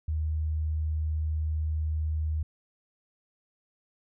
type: tone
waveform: sine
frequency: 77.78 Hz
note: D#2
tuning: in tune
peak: -26 dBFS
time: 0.08-2.43 s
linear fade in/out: 5 ms
effects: none